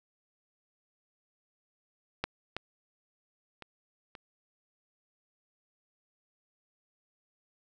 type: clicks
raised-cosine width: 0.3 ms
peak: -14 / -18 / -28 / -29 dBFS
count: 4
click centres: 2.24 / 2.566 / 3.623 / 4.152 s
effects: none